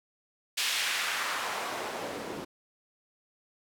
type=noise with band-pass filter sweep; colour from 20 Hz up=white; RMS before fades=-33 dBFS; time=0.57-2.45 s; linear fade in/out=10 ms; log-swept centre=3300 to 280 Hz; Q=1.1; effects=none